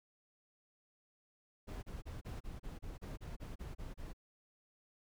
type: noise bursts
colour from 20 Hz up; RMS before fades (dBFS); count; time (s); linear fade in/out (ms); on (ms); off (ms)
brown; -45; 13; 1.67-4.134; 20; 160; 32
effects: none